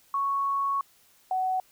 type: tone pair in turn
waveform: sine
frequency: 1108.7 / 747.9 Hz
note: C#6 / F#5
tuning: 0 / +18 cents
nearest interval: perfect fifth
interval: 682 cents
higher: first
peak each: -24 dBFS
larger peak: neither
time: 0.14-0.81 / 1.31-1.6 s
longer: first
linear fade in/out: 2 ms
effects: white hiss -61 dBFS RMS until 1.71 s